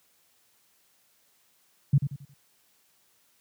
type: tone with echo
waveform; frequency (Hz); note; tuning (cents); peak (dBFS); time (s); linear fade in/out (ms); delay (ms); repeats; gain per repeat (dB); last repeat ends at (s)
sine; 139.9; C#3; +16; -15; 1.93-1.98; 5; 90; 4; -9; 2.34
effects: white hiss -66 dBFS RMS until 3.4 s + high-pass 80 Hz 12 dB/octave